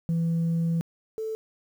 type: tone pair in turn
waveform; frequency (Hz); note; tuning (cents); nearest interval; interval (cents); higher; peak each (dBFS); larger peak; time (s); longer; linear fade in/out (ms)
sine; 166.4 / 440; E3 / A4; +17 / 0; octave + perfect fourth; 1683; second; -20 / -28; first; 0.09-0.81 / 1.18-1.35; first; 0
effects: tanh soft clip ceiling -21 dBFS + 9-bit